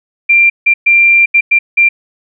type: tone bursts at uneven times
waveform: sine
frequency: 2374 Hz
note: D7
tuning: 18 cents sharp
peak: -4 dBFS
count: 6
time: 0.29-0.5 / 0.66-0.74 / 0.86-1.26 / 1.34-1.41 / 1.51-1.59 / 1.77-1.89 s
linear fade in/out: 10 ms
effects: none